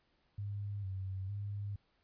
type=tone with vibrato; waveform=sine; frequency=98.4 Hz; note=G2; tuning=7 cents sharp; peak=-37 dBFS; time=0.38-1.76 s; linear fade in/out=5 ms; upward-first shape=square; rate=1.1 Hz; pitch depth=56 cents each way; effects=pink hiss -75 dBFS RMS until 2.03 s + resampled to 11025 Hz